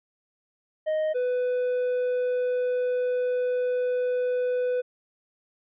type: tone pair in turn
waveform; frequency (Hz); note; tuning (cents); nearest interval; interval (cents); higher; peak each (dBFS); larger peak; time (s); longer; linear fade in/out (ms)
triangle; 622.3 / 498; D#5 / B4; 0 / +14; major third; 386; first; -21; neither; 0.86-1.14 / 1.14-4.82; second; 20
effects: resampled to 8000 Hz